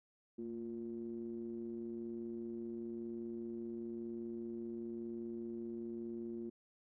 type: ring-modulated tone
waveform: triangle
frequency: 60.5 Hz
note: B1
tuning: 35 cents flat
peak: -36 dBFS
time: 0.38-6.5 s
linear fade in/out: 10 ms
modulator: 290 Hz
effects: none